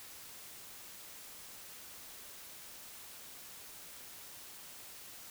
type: silence
effects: white hiss -51 dBFS RMS until 5.3 s